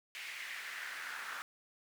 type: noise with high-pass filter sweep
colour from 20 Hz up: brown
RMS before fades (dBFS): -44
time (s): 0.15-1.42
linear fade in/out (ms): 0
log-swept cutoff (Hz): 2300 to 1400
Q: 3.4
effects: none